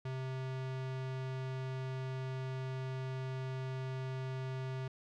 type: tone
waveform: square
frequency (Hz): 130.9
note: C3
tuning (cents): +1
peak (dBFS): -38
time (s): 0.05-4.88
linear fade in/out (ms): 5
effects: low-pass 4000 Hz 12 dB/octave